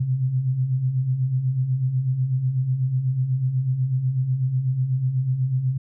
sine beating tone pair, 123.47 / 131.57 Hz, B2 / C3, 0 / +10 cents, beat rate 8.1 Hz, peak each -28 / -20 dBFS, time 0-5.78 s, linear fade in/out 10 ms, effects none

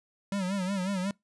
square tone with vibrato, 190.9 Hz, G3, 46 cents flat, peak -29 dBFS, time 0.32-1.11 s, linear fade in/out 2 ms, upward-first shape sine, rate 5.5 Hz, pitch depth 100 cents each way, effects noise-tail reverb RT60 0.2 s tail -25 dB re dry + resampled to 24000 Hz

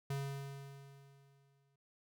square tone with exponential decay, 138.59 Hz, C#3, in tune, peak -36 dBFS, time 0.1-1.76 s, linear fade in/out 5 ms, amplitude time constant 360 ms, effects none

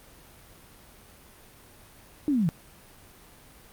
sine linear sweep, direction down, 310 to 148.9 Hz, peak -21 dBFS, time 2.28-2.49 s, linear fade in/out 0 ms, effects pink hiss -52 dBFS RMS until 3.72 s + Opus 32 kbps

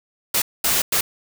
white noise bursts at uneven times, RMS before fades -19 dBFS, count 3, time 0.34-0.42 / 0.64-0.82 / 0.92-1.01 s, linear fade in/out 5 ms, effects none

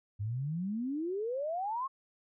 sine exponential sweep, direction up, 98 to 1108.7 Hz, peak -32 dBFS, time 0.19-1.88 s, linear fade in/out 20 ms, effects none

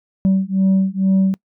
sine beating tone pair, 190.4 / 192.6 Hz, F#3 / G3, +50 / -30 cents, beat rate 2.2 Hz, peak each -14 dBFS, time 0.25-1.34 s, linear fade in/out 0 ms, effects noise-tail reverb RT60 0.1 s tail -25 dB re dry + tanh soft clip ceiling -10 dBFS

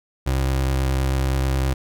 30% pulse tone with vibrato, 66.3 Hz, C2, 23 cents sharp, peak -16 dBFS, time 0.26-1.74 s, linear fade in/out 10 ms, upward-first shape sine, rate 9.4 Hz, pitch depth 17 cents each way, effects none

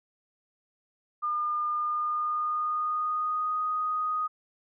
sine tone with pitch glide, 1209 to 1245.1 Hz, D6 to D#6, +50 to +1 cents, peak -26 dBFS, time 1.22-4.28 s, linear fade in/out 20 ms, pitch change +51 cents, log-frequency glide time 1.68-3.6 s, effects none

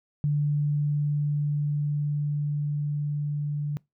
sine tone with level ramp, 146.83 Hz, D3, in tune, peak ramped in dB -21 to -26 dBFS, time 0.24-3.77 s, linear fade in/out 0 ms, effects noise-tail reverb RT60 0.2 s tail -24 dB re dry

